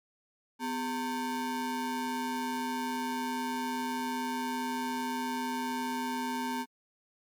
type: ring-modulated tone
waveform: square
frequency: 328.8 Hz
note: E4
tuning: 4 cents flat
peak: -29 dBFS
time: 0.59-6.66 s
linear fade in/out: 50 ms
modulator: 580 Hz
effects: MP3 96 kbps